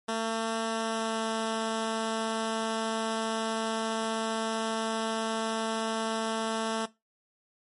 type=tone with pitch glide; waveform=10% pulse; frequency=224.9 to 223.1 Hz; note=A3 to A3; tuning=+38 to +24 cents; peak=-20 dBFS; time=0.08-6.86 s; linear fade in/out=10 ms; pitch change=-14 cents; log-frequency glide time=0.73-1.22 s; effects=noise-tail reverb RT60 0.2 s tail -17 dB re dry + MP3 48 kbps